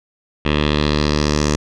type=tone with low-pass filter sweep; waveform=10% pulse; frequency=74.6 Hz; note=D2; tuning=28 cents sharp; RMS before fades=-17 dBFS; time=0.45-1.56 s; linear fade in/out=5 ms; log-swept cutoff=3000 to 6500 Hz; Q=3; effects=none